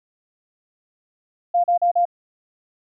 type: tone bursts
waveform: sine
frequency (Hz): 698.5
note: F5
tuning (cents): 0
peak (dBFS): -14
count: 4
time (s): 1.54-2.054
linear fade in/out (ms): 10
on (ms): 100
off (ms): 38
effects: none